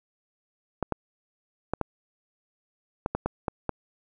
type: clicks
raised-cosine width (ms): 1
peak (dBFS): -12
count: 9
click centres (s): 0.827 / 0.923 / 1.736 / 1.813 / 3.061 / 3.15 / 3.26 / 3.482 / 3.693
effects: none